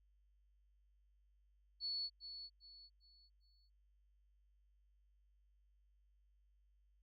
sine tone with echo, 4416 Hz, C#8, 7 cents flat, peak -39 dBFS, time 1.8-2.1 s, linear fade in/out 50 ms, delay 400 ms, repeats 4, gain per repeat -9 dB, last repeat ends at 3.7 s, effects added 50 Hz sine -70 dBFS peak until 7.02 s

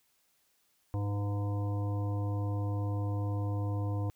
harmonic tone with a mistuned harmonic, 102.2 Hz, G#2, 27 cents flat, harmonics 1 / 3 / 5 / 7 / 9 / 10, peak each -30 / -40 / -44 / -47 / -49 / -50 dBFS, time 0.94-4.1 s, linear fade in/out 0 ms, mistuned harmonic 5, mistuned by -25 cents, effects white hiss -72 dBFS RMS until 4.15 s

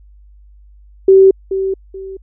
sine tone with echo, 384.5 Hz, G4, 33 cents flat, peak -3 dBFS, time 1.08-1.31 s, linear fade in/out 5 ms, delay 430 ms, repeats 2, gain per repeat -11 dB, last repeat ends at 2.17 s, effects added 50 Hz sine -40 dBFS peak until 2.22 s

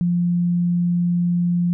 sine tone, 174.61 Hz, F3, in tune, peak -16 dBFS, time 0.01-1.73 s, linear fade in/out 0 ms, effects none

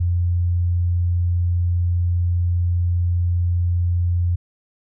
sine tone, 87.5 Hz, F2, 4 cents sharp, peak -16 dBFS, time 0-4.36 s, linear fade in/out 10 ms, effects none

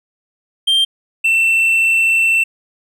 triangle tone pair in turn, 3170 / 2684 Hz, G7 / E7, +19 / +31 cents, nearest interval minor third, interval 288 cents, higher first, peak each -9 dBFS, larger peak neither, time 0.67-0.85 / 1.24-2.44 s, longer second, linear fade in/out 10 ms, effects none

